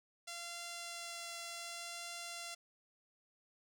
5% pulse tone with vibrato, 686 Hz, F5, 31 cents flat, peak -32 dBFS, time 0.27-2.55 s, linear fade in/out 10 ms, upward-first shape triangle, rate 0.67 Hz, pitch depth 9 cents each way, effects none

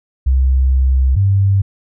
sine tone pair in turn, 65.41 / 98.18 Hz, C2 / G2, 0 / +3 cents, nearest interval perfect fifth, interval 703 cents, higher second, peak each -9 dBFS, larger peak neither, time 0.26-1.16 / 1.16-1.62 s, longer first, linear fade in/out 10 ms, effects none

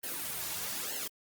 white noise with flanger, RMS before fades -37 dBFS, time 0.03-1.08 s, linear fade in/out 10 ms, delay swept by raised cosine 0.83 to 3.93 ms, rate 1.1 Hz, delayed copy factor -0.85, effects Opus 32 kbps

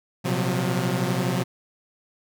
sawtooth tone cluster, 117.2 / 129.9 / 178.5 / 189.9 Hz, A#2 / C3 / F3 / F#3, +10 / -12 / +38 / +45 cents, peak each -28 / -22 / -22 / -27 dBFS, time 0.24-1.44 s, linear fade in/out 20 ms, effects none

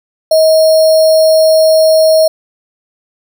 sine tone with sample-and-hold, 635 Hz, D#5, 35 cents sharp, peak -4 dBFS, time 0.31-2.28 s, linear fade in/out 5 ms, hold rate 4900 Hz, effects none

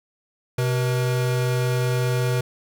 square tone pair together, 127 / 480.7 Hz, B2 / B4, +49 / -47 cents, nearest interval octave + major seventh, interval 2304 cents, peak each -21 / -29 dBFS, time 0.58-2.41 s, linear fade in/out 5 ms, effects none

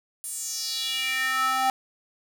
square tone with high-pass filter sweep, 261.3 Hz, C4, 2 cents flat, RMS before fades -27 dBFS, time 0.24-1.7 s, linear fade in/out 0 ms, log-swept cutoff 9800 to 830 Hz, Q 3.8, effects 9-bit

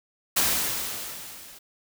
white noise with level ramp, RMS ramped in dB -21 to -47 dBFS, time 0.36-1.59 s, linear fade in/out 10 ms, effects none

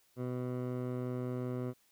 15% pulse tone with low-pass filter, 125.3 Hz, B2, 25 cents sharp, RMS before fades -37 dBFS, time 0.16-1.74 s, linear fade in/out 50 ms, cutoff 1000 Hz, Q 0.54, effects white hiss -70 dBFS RMS until 1.91 s

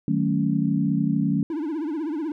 sine chord, D# half-diminished seventh, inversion none, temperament equal with one note detuned, 155.56 / 188.78 / 220 / 277.2 Hz, D#3 / F#3 / A3 / C#4, 0 / +35 / 0 / 0 cents, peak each -25 dBFS, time 0.08-1.43 s, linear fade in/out 2 ms
triangle tone with vibrato, 310 Hz, D#4, 6 cents flat, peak -23 dBFS, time 1.5-2.32 s, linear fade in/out 2 ms, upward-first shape triangle, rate 16 Hz, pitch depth 180 cents each way
effects none

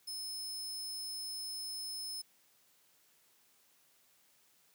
sawtooth tone, 5210 Hz, E8, 21 cents flat, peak -37 dBFS, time 0.07-2.22 s, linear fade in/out 10 ms, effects white hiss -69 dBFS RMS until 4.74 s + high-pass 100 Hz 12 dB/octave

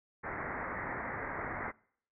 white low-pass noise, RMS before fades -39 dBFS, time 0.23-1.72 s, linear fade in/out 20 ms, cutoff 2100 Hz, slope 96 dB/octave, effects noise-tail reverb RT60 0.6 s tail -24 dB re dry

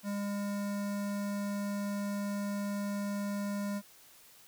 square tone with notch filter, 202.5 Hz, G#3, 43 cents flat, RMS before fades -35 dBFS, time 0.03-3.82 s, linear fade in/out 50 ms, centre 3100 Hz, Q 1.3, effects white hiss -58 dBFS RMS until 4.47 s

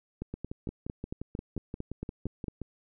two click trains, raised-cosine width 3 ms, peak -23 / -22 dBFS, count 14 / 11, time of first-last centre 0.34-2.617 / 0.22-2.482 s, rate 5.71 / 4.42 Hz, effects none

